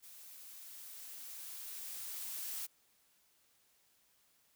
blue noise with level ramp, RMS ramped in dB -55 to -41 dBFS, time 0.02-2.67 s, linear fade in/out 20 ms, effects white hiss -72 dBFS RMS until 4.55 s

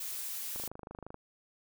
blue noise, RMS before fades -39 dBFS, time 0-0.68 s, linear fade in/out 5 ms
click train, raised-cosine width 1 ms, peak -30 dBFS, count 16, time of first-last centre 0.56-1.144 s, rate 25.7 Hz
effects none

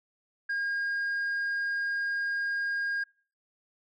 sine tone, 1622 Hz, G#6, 41 cents flat, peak -25 dBFS, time 0.49-3.04 s, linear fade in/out 10 ms, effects noise-tail reverb RT60 0.4 s tail -26 dB re dry + tanh soft clip ceiling -27 dBFS

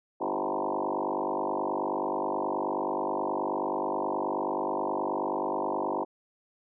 sine tone with frequency modulation, 640 Hz, D#5, 49 cents sharp, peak -27 dBFS, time 0.2-6.05 s, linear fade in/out 20 ms, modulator 49.4 Hz, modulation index 7.2, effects none

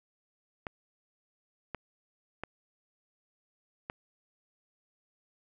clicks, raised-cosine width 0.5 ms, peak -21 dBFS, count 4, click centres 0.668 / 1.747 / 2.436 / 3.899 s, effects none

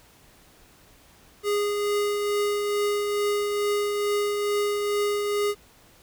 square tone with tremolo, 411.6 Hz, G#4, 16 cents flat, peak -22 dBFS, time 1.43-5.55 s, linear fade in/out 50 ms, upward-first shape triangle, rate 2.3 Hz, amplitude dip 35%, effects pink hiss -55 dBFS RMS until 6.02 s

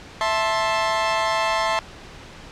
sawtooth chord, A minor, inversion second, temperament equal with one note detuned, 659.3 / 880 / 1056.8 Hz, E5 / A5 / C6, 0 / 0 / +17 cents, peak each -20 dBFS, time 0.21-1.79 s, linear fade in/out 0 ms, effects pink hiss -41 dBFS RMS until 2.51 s + low-pass 5000 Hz 12 dB/octave

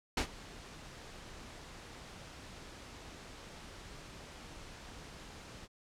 pink noise with ADSR envelope, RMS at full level -30 dBFS, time 0.17-5.68 s, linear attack 5 ms, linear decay 90 ms, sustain -20 dB, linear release 36 ms, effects low-pass 7000 Hz 12 dB/octave

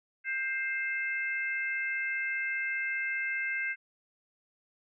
harmonic tone, 525 Hz, C5, 6 cents sharp, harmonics 3 / 4 / 5, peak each -33 / -33 / -40 dBFS, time 0.24-3.76 s, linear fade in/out 50 ms, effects none

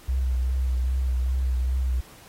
sine tone with vibrato, 63.8 Hz, C2, 43 cents flat, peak -21 dBFS, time 0.08-2.01 s, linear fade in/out 10 ms, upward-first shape triangle, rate 2.5 Hz, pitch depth 42 cents each way, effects pink hiss -50 dBFS RMS until 2.28 s + AAC 48 kbps

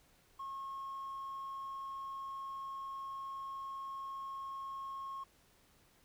triangle tone, 1085 Hz, C#6, 37 cents flat, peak -38 dBFS, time 0.39-5.24 s, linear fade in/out 10 ms, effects tanh soft clip ceiling -37 dBFS + pink hiss -68 dBFS RMS until 6.04 s

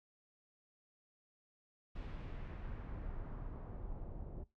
brown noise with low-pass filter sweep, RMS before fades -45 dBFS, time 1.95-4.44 s, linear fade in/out 10 ms, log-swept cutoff 3400 to 590 Hz, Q 1.1, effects noise-tail reverb RT60 0.2 s tail -18 dB re dry

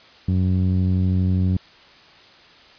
sawtooth tone with low-pass filter, 92.4 Hz, F#2, 2 cents flat, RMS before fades -19 dBFS, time 0.28-1.57 s, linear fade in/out 5 ms, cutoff 200 Hz, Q 1.4, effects white hiss -48 dBFS RMS until 2.78 s + resampled to 11025 Hz

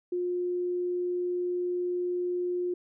sine tone, 356.4 Hz, F4, 35 cents sharp, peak -27 dBFS, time 0.12-2.74 s, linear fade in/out 5 ms, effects none

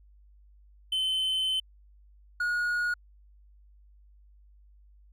triangle tone pair in turn, 3062 / 1445.1 Hz, G7 / F#6, -41 / -41 cents, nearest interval octave + minor second, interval 1300 cents, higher first, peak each -24 dBFS, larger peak neither, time 0.92-1.6 / 2.4-2.94 s, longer first, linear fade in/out 5 ms, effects added 50 Hz sine -54 dBFS peak until 5.12 s

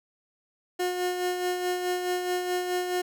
30% pulse tone with tremolo, 360 Hz, F#4, 47 cents flat, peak -22 dBFS, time 0.79-3.02 s, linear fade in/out 10 ms, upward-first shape sine, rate 4.7 Hz, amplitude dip 45%, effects none

